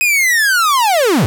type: linear sweep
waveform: 45% pulse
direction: down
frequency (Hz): 2534 to 82.41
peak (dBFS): -10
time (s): 0.01-1.26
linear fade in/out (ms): 0
effects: none